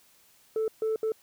sine tone bursts at uneven times, 440 Hz, A4, in tune, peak -23 dBFS, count 3, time 0.56-0.68 / 0.82-0.96 / 1.03-1.12 s, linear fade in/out 2 ms, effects tanh soft clip ceiling -23 dBFS + white hiss -61 dBFS RMS until 1.22 s

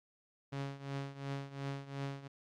sawtooth tone with tremolo, 138.59 Hz, C#3, in tune, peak -32 dBFS, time 0.52-2.28 s, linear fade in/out 10 ms, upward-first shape triangle, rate 2.8 Hz, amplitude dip 85%, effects low-pass 5000 Hz 12 dB/octave + Opus 48 kbps

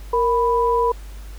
sine tone pair together, 466.2 / 989.4 Hz, A#4 / B5, 0 / +3 cents, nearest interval octave + minor second, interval 1303 cents, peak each -18 dBFS, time 0.13-0.92 s, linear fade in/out 5 ms, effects added 50 Hz sine -33 dBFS peak until 1.38 s + pink hiss -47 dBFS RMS until 1.38 s

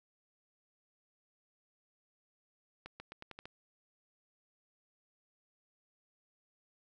accelerating click train, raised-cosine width 0.3 ms, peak -30 dBFS, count 7, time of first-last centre 2.86-3.455 s, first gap 140 ms, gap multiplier 0.86, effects none

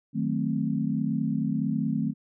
sine chord, D# diminished seventh, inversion none, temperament equal, 155.56 / 185 / 220 / 261.6 Hz, D#3 / F#3 / A3 / C4, 0 / 0 / 0 / 0 cents, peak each -30 / -32 / -28 / -30 dBFS, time 0.13-2.14 s, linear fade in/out 50 ms, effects none

